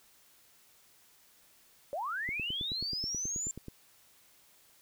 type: linear sweep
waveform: sine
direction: up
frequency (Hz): 529 to 7340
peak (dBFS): -33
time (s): 1.93-3.51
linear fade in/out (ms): 0
type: click train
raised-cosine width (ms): 3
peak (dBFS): -29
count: 14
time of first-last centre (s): 2.29-3.683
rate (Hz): 9.33
effects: white hiss -63 dBFS RMS until 4.81 s